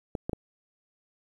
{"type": "clicks", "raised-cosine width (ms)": 2, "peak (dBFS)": -17, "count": 3, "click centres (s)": [0.152, 0.295, 0.332], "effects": ["9-bit"]}